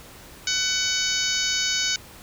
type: harmonic tone with a mistuned harmonic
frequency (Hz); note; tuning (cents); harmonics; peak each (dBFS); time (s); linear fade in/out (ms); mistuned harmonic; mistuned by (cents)
750; F#5; +23; 2 / 3 / 4 / 5 / 6 / 7 / 8 / 9; -30 / -30 / -30 / -30 / -30 / -30 / -30 / -30; 0.47-1.96; 2; 9; -15
effects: pink hiss -45 dBFS RMS until 2.22 s